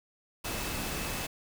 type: tone in noise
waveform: sine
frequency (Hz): 2605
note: E7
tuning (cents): -21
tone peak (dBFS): -45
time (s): 0.44-1.27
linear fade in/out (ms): 10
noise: pink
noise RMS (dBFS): -35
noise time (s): 0.44-1.27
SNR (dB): -13
effects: none